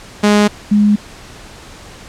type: tone pair in turn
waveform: sawtooth / sine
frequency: 207.7 / 207.7 Hz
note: G#3 / G#3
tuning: 0 / 0 cents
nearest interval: unison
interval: 0 cents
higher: neither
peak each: -4 / -7 dBFS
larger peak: first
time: 0.23-0.48 / 0.71-0.96 s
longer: neither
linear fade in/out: 10 ms
effects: pink hiss -36 dBFS RMS until 2.08 s + low-pass 8000 Hz 12 dB/octave